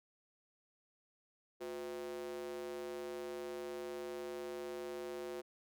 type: tone with high-pass filter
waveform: square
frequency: 72.1 Hz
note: D2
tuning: 31 cents flat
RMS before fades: -44 dBFS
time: 1.6-5.42 s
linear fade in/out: 20 ms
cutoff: 410 Hz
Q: 6.4
effects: none